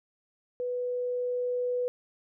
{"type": "tone with level ramp", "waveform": "sine", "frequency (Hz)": 493.9, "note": "B4", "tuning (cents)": 0, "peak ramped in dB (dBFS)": [-29, -26], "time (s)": [0.6, 1.88], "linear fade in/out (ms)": 0, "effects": []}